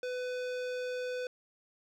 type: tone with hard clipping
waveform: sine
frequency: 500 Hz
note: B4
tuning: 21 cents sharp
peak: -36 dBFS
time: 0.03-1.27 s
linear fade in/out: 2 ms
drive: 17 dB
effects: none